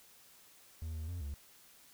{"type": "tone with pitch steps", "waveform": "triangle", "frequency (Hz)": [80.4, 79.2, 87.7, 71.4], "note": ["E2", "D#2", "F2", "D2"], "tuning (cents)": [-43, 31, 8, -48], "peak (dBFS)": -36, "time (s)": [0.82, 1.34], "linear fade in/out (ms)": 0, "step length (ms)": 130, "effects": ["white hiss -61 dBFS RMS until 1.93 s"]}